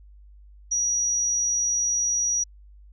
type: tone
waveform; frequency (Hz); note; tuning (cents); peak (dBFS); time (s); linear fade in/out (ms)
sine; 5790; F#8; -38; -21; 0.71-2.44; 10
effects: added 50 Hz sine -46 dBFS peak until 2.92 s